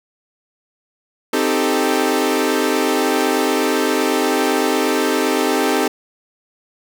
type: chord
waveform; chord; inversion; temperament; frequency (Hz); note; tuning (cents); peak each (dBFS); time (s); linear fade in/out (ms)
sawtooth; A half-diminished seventh; first; equal; 261.6 / 311.1 / 392 / 440; C4 / Eb4 / G4 / A4; 0 / 0 / 0 / 0; -17; 1.33-5.88; 5
effects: none